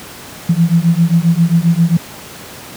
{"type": "beating tone pair", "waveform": "sine", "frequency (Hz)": [164.6, 172.1], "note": ["E3", "F3"], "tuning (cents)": [-2, -25], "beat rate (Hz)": 7.5, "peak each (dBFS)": -11, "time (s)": [0.49, 1.97], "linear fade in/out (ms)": 5, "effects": ["pink hiss -32 dBFS RMS until 2.76 s", "high-pass 100 Hz 12 dB/octave"]}